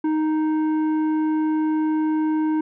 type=tone with tanh clipping; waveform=triangle; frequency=311.1 Hz; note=D#4; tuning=in tune; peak=-20 dBFS; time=0.04-2.61 s; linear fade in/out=5 ms; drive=13 dB; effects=none